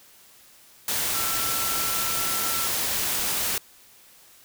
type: tone in noise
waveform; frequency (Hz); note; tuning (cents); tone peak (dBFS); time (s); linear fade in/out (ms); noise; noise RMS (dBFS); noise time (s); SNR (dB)
sine; 1343; E6; +32; -33; 1.14-2.67; 2; white; -26; 0.88-3.58; -10
effects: white hiss -53 dBFS RMS until 4.44 s